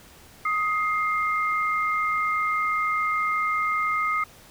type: tone pair together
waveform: sine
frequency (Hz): 1254 / 2109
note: D#6 / C7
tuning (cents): +13 / +13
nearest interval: major sixth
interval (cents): 900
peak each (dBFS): -23 / -27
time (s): 0.45-4.24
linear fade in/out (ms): 5
effects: pink hiss -50 dBFS RMS until 4.5 s